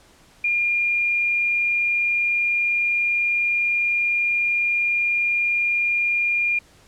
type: tone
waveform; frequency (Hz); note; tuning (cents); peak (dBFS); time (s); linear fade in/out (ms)
sine; 2410; D7; +44; -18; 0.44-6.59; 5
effects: pink hiss -53 dBFS RMS until 6.87 s + low-pass 10000 Hz 12 dB/octave